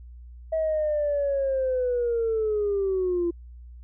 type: linear sweep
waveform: sine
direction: down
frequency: 645 to 339 Hz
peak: -21 dBFS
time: 0.52-3.31 s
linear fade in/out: 10 ms
effects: tanh soft clip ceiling -18 dBFS + added 60 Hz sine -41 dBFS peak until 3.83 s

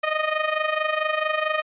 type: tone with amplitude modulation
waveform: 15% pulse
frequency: 619 Hz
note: D#5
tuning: 9 cents flat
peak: -12 dBFS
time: 0.03-1.62 s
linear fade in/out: 10 ms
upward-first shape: sine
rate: 24.5 Hz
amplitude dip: 70%
effects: resampled to 8000 Hz

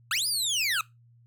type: linear two-way sweep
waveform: 25% pulse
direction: up then down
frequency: 1221 to 5030 to 1221 Hz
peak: -21 dBFS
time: 0.11-0.81 s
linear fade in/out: 2 ms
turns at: 0.27 s
effects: noise-tail reverb RT60 0.2 s tail -21 dB re dry + added 118 Hz sine -55 dBFS peak until 1.26 s

